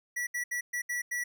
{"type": "tone bursts at uneven times", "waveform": "square", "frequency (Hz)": 1946, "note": "B6", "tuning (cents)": -26, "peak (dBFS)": -31, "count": 6, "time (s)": [[0.16, 0.27], [0.34, 0.44], [0.51, 0.61], [0.73, 0.82], [0.89, 1.02], [1.11, 1.24]], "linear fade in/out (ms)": 10, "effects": []}